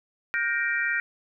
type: chord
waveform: sine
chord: G minor seventh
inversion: third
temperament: equal with one note detuned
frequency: 1424.6 / 1568 / 1864.7 / 2349 Hz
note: F6 / G6 / Bb6 / D7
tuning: +34 / 0 / 0 / 0 cents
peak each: -30 / -29 / -27 / -31 dBFS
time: 0.34-1 s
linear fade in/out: 0 ms
effects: none